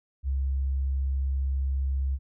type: tone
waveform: sine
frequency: 67.4 Hz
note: C#2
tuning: 48 cents flat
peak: -24 dBFS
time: 0.23-2.19 s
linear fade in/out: 50 ms
effects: none